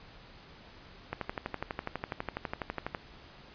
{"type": "click train", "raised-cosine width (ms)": 0.5, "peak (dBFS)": -18, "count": 23, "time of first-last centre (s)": [1.13, 2.948], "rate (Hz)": 12.1, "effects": ["pink hiss -53 dBFS RMS until 3.54 s", "resampled to 11025 Hz"]}